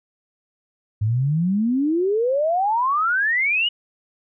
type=exponential sweep; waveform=sine; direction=up; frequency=101.8 to 2967 Hz; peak=-17 dBFS; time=1.01-3.69 s; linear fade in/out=10 ms; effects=none